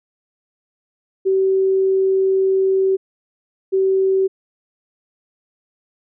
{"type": "tone pair in turn", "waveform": "sine", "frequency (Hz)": [383, 383], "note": ["G4", "G4"], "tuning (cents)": [-40, -40], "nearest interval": "unison", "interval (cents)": 0, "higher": "neither", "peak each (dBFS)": -13, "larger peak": "neither", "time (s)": [[1.25, 2.97], [3.72, 4.28]], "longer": "first", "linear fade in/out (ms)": 20, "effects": []}